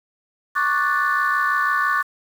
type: chord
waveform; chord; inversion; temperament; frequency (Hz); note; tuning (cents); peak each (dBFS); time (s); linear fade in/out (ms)
sine; D major seventh; third; equal; 1108.7 / 1174.7 / 1480 / 1760; C#6 / D6 / F#6 / A6; 0 / 0 / 0 / 0; -22; 0.55-2.03; 20
effects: tanh soft clip ceiling -10 dBFS + 7-bit